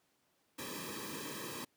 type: noise with comb filter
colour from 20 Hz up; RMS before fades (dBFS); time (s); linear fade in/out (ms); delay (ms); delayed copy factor
pink; -43; 0.58-1.65; 10; 1.4; -0.95
effects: pink hiss -75 dBFS RMS until 1.76 s + high-pass 150 Hz 12 dB/octave